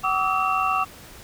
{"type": "tone cluster", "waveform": "sine", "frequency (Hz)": [757, 1147, 1240, 1300, 2724], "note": ["F#5", "D6", "D#6", "E6", "F7"], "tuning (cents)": [39, -41, -6, -24, -44], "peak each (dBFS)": [-26, -23, -29, -27, -29], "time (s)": [0.03, 0.85], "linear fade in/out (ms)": 20, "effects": ["pink hiss -44 dBFS RMS until 1.23 s"]}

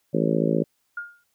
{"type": "harmonic tone", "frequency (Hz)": 55, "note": "A1", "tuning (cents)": 0, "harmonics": [3, 4, 5, 6, 7, 8, 9, 10], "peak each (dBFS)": [-25, -26, -27, -28, -28, -29, -30, -30], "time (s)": [0.13, 0.64], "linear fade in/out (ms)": 20}
{"type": "tone with exponential decay", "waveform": "sine", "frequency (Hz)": 1418, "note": "F6", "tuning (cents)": 26, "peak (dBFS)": -26, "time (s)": [0.97, 1.24], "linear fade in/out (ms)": 5, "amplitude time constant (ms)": 57}
{"effects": ["white hiss -71 dBFS RMS until 1.34 s"]}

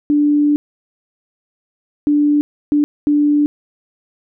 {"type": "tone bursts at uneven times", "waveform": "sine", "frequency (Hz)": 293.7, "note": "D4", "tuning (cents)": 0, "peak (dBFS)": -10, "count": 4, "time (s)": [[0.1, 0.56], [2.07, 2.41], [2.72, 2.84], [3.07, 3.46]], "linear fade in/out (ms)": 0, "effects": []}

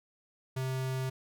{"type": "tone", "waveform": "square", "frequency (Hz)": 130.81, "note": "C3", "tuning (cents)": 0, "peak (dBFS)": -32, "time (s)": [0.56, 1.1], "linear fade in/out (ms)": 10, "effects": []}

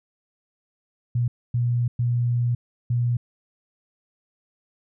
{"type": "tone bursts at uneven times", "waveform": "sine", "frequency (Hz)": 120.6, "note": "B2", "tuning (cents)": -41, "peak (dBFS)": -19, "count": 4, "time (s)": [[1.15, 1.28], [1.54, 1.88], [1.99, 2.55], [2.9, 3.17]], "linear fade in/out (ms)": 5, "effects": []}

